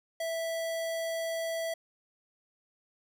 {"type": "tone", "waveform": "square", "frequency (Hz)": 658, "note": "E5", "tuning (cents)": -3, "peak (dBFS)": -32, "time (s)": [0.2, 1.74], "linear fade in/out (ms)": 5, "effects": []}